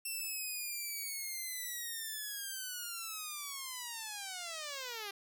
5% pulse linear sweep, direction down, 2702 to 390 Hz, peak -29 dBFS, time 0.05-5.11 s, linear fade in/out 5 ms, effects none

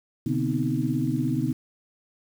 sine tone cluster, 127.1 / 147.4 / 243 / 259.9 / 312.3 Hz, C3 / D3 / B3 / C4 / D#4, -50 / +7 / -28 / -11 / +7 cents, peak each -29 dBFS, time 0.26-1.53 s, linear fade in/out 5 ms, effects 8-bit

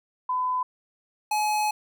sine / square tone pair in turn, 1008 / 847.6 Hz, B5 / G#5, +35 / +35 cents, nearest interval minor third, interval 300 cents, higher first, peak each -23 dBFS, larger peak neither, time 0.29-0.63 / 1.31-1.71 s, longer second, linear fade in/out 5 ms, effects none

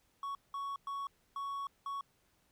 triangle tone bursts at uneven times, 1114 Hz, C#6, 8 cents sharp, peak -35 dBFS, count 5, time 0.23-0.35 / 0.54-0.76 / 0.87-1.07 / 1.36-1.67 / 1.86-2.01 s, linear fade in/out 2 ms, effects pink hiss -73 dBFS RMS until 2.51 s

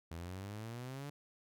sawtooth exponential sweep, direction up, 80.8 to 146.83 Hz, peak -39 dBFS, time 0.11-1.1 s, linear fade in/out 5 ms, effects none

